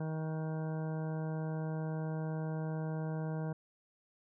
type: harmonic tone with a mistuned harmonic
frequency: 157.9 Hz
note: D#3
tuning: 26 cents sharp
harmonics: 1 / 2 / 3 / 4 / 5 / 6 / 7 / 9 / 10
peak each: -35 / -46 / -45 / -47 / -51 / -53 / -58 / -57 / -57 dBFS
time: 0-3.53 s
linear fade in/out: 5 ms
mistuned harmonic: 10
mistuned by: -20 cents
effects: none